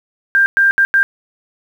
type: tone bursts at uneven times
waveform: sine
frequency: 1590 Hz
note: G6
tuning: 24 cents sharp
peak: -8 dBFS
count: 4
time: 0.35-0.46 / 0.57-0.71 / 0.78-0.85 / 0.94-1.03 s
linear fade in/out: 0 ms
effects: 7-bit